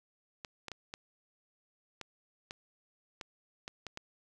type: clicks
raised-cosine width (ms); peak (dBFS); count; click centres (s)
0.2; -24; 10; 0.448 / 0.683 / 0.717 / 0.939 / 2.013 / 2.509 / 3.212 / 3.679 / 3.867 / 3.974
effects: none